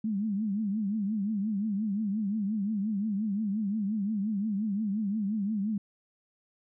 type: tone with vibrato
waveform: sine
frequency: 207.7 Hz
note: G#3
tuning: in tune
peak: -27 dBFS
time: 0.04-5.78 s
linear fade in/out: 5 ms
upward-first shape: triangle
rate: 5.7 Hz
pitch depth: 150 cents each way
effects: none